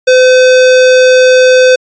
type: tone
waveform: square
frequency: 510 Hz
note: C5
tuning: 44 cents flat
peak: -3 dBFS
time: 0.07-1.76 s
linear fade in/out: 10 ms
effects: resampled to 16000 Hz